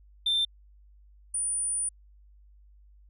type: tone pair in turn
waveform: sine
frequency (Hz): 3572 / 9408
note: A7 / D9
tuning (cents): +25 / +2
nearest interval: octave + perfect fourth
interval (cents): 1677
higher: second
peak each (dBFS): -21 / -26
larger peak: first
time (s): 0.26-0.45 / 1.34-1.89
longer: second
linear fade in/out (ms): 5
effects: tanh soft clip ceiling -21 dBFS + added 50 Hz sine -53 dBFS peak until 3.09 s